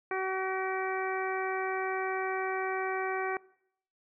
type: harmonic tone with a mistuned harmonic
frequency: 378.8 Hz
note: F#4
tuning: 41 cents sharp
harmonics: 1 / 2 / 3 / 4 / 5 / 6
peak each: -33 / -36 / -38 / -39 / -40 / -41 dBFS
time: 0.11-3.37 s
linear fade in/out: 2 ms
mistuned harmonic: 6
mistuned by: +27 cents
effects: noise-tail reverb RT60 0.7 s tail -22 dB re dry